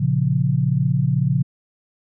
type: chord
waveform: sine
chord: Bb minor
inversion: none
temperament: equal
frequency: 116.54 / 138.59 / 174.61 Hz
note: Bb2 / Db3 / F3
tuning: 0 / 0 / 0 cents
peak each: -22 / -18 / -22 dBFS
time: 0-1.43 s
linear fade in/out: 10 ms
effects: none